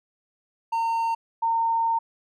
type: tone pair in turn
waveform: triangle / sine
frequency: 914 / 914 Hz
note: A#5 / A#5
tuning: -34 / -34 cents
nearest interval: unison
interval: 0 cents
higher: neither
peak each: -20 dBFS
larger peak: neither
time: 0.72-1.15 / 1.42-1.99 s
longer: second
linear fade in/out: 10 ms
effects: none